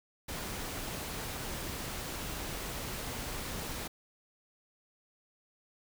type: noise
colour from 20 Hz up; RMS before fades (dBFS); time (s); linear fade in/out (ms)
pink; -39; 0.28-3.88; 10
effects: none